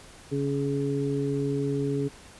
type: harmonic tone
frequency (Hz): 140.2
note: C#3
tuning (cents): +20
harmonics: 1 / 2 / 3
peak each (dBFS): -29 / -29 / -29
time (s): 0.31-2.09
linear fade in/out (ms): 20
effects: pink hiss -49 dBFS RMS until 2.39 s + resampled to 24000 Hz